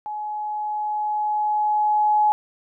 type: tone with level ramp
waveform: sine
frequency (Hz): 845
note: G#5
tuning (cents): +30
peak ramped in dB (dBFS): -27 to -14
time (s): 0.06-2.32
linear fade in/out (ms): 0
effects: none